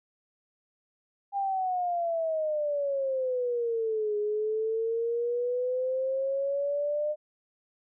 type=exponential two-way sweep; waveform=sine; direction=down then up; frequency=805 to 415.3 to 606 Hz; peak=-26 dBFS; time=1.32-7.16 s; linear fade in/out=50 ms; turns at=4.17 s; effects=none